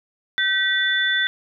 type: tone cluster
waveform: sine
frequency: 1541 / 1934 / 3500 Hz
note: G6 / B6 / A7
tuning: -30 / -37 / -10 cents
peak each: -22 dBFS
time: 0.38-1.27 s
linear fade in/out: 0 ms
effects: none